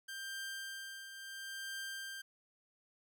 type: tone with tremolo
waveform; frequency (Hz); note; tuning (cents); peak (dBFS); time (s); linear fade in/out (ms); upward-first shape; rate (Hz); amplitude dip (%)
sawtooth; 1575; G6; +8; -37; 0.08-2.22; 10; triangle; 0.73; 60
effects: 13-bit